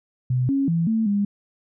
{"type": "tone with pitch steps", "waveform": "sine", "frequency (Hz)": [126.4, 274.5, 166.8, 222.7, 202.7], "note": ["B2", "C#4", "E3", "A3", "G#3"], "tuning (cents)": [41, -17, 21, 21, -42], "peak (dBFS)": -18, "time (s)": [0.3, 1.25], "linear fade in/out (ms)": 5, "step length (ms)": 190, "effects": []}